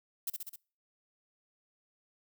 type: noise with echo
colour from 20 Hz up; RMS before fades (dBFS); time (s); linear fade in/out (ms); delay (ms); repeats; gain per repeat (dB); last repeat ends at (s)
violet; -34; 0.27-0.3; 5; 65; 4; -3; 0.56
effects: noise-tail reverb RT60 0.4 s tail -25 dB re dry